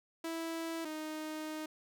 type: tone pair in turn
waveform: sawtooth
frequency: 328.6 / 310.2 Hz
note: E4 / D#4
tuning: -5 / -5 cents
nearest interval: minor second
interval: 100 cents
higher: first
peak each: -33 / -35 dBFS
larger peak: first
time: 0.24-0.85 / 0.85-1.66 s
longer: second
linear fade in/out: 5 ms
effects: none